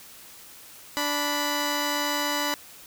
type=tone pair together; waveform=10% pulse; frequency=292.6 / 987 Hz; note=D4 / B5; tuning=-6 / -1 cents; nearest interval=octave + major sixth; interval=2105 cents; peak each=-19 dBFS; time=0.97-2.54 s; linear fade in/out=0 ms; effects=white hiss -47 dBFS RMS until 2.86 s